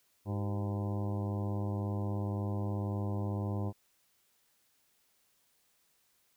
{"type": "harmonic tone with a mistuned harmonic", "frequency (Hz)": 101.9, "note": "G#2", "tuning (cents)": -32, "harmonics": [1, 2, 3, 4, 5, 6, 7, 8, 9, 10], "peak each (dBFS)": [-33, -39, -43, -45, -47, -49, -50, -51, -52, -53], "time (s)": [0.25, 3.73], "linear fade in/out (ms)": 50, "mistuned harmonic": 4, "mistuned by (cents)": -80, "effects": ["white hiss -72 dBFS RMS until 6.36 s"]}